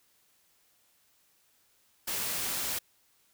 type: noise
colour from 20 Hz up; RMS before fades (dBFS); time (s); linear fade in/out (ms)
white; -33; 2.07-2.79; 10
effects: white hiss -68 dBFS RMS until 3.33 s